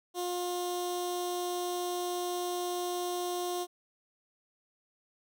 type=tone with notch filter; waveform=15% pulse; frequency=355.7 Hz; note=F4; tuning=32 cents sharp; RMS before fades=-34 dBFS; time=0.14-3.67 s; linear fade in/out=50 ms; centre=1600 Hz; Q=0.66; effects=none